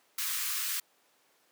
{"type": "high-pass noise", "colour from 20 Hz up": "white", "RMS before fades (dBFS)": -33, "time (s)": [0.18, 0.8], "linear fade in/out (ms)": 5, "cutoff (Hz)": 1100, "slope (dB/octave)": 48, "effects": ["pink hiss -67 dBFS RMS until 1.51 s", "high-pass 400 Hz 12 dB/octave"]}